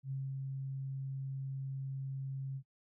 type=tone with ADSR envelope; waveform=sine; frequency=135 Hz; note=C#3; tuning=45 cents flat; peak=-35 dBFS; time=0.03-2.63 s; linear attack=81 ms; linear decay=220 ms; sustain=-2 dB; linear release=68 ms; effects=noise-tail reverb RT60 0.1 s tail -22 dB re dry